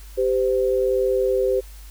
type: tone pair together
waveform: sine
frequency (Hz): 392 / 513.2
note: G4 / C5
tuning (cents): 0 / -34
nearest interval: perfect fourth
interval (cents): 466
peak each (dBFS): -20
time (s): 0.17-1.61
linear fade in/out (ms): 20
effects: added 50 Hz sine -38 dBFS peak until 1.9 s + white hiss -49 dBFS RMS until 1.9 s